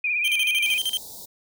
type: tone with vibrato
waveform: sine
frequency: 2423 Hz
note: D#7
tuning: 47 cents flat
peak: -21 dBFS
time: 0.04-0.78 s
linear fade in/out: 5 ms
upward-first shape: sine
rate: 17 Hz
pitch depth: 57 cents each way
type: tone with tremolo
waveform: 45% pulse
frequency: 3136 Hz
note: G7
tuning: in tune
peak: -21 dBFS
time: 0.24-0.98 s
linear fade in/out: 10 ms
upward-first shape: square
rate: 13 Hz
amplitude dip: 80%
type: band-stop noise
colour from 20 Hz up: white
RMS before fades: -40 dBFS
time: 0.65-1.26 s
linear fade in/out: 10 ms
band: 970 to 3600 Hz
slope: 96 dB/octave
effects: none